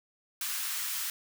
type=high-pass noise; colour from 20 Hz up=white; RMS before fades=-34 dBFS; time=0.41-1.1 s; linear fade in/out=2 ms; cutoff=1100 Hz; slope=24 dB/octave; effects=none